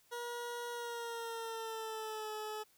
20% pulse tone with pitch glide, 478.5 to 428.8 Hz, A#4 to A4, +45 to -45 cents, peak -35 dBFS, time 0.11-2.64 s, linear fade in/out 20 ms, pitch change -190 cents, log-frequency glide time 0.71-2.32 s, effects white hiss -69 dBFS RMS until 2.77 s

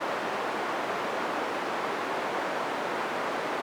white band-pass noise, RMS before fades -31 dBFS, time 0-3.62 s, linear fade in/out 20 ms, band 320 to 1100 Hz, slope 12 dB/octave, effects none

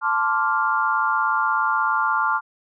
sine chord, D minor seventh, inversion second, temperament equal with one note detuned, 880 / 1046.5 / 1163.2 / 1396.9 Hz, A5 / C6 / D6 / F6, 0 / 0 / -17 / 0 cents, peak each -24 / -25 / -24 / -22 dBFS, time 0.01-2.41 s, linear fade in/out 50 ms, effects none

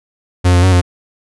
45% pulse tone with pitch steps, 89.9 / 88.5 / 93.3 / 88.9 Hz, F#2 / F2 / F#2 / F2, -49 / +23 / +15 / +31 cents, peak -7 dBFS, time 0.44-0.816 s, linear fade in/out 20 ms, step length 94 ms, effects resampled to 24000 Hz

